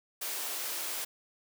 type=high-pass noise; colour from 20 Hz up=white; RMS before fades=-36 dBFS; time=0.21-1.05 s; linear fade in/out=10 ms; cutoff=310 Hz; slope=24 dB/octave; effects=none